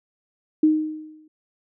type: tone with exponential decay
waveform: sine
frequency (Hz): 310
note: D#4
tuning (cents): -6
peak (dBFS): -11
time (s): 0.63-1.28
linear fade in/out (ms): 5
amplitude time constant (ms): 140
effects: none